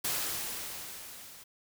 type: noise with level ramp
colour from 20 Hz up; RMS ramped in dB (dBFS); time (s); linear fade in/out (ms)
white; -31 to -51; 0.04-1.44; 10
effects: none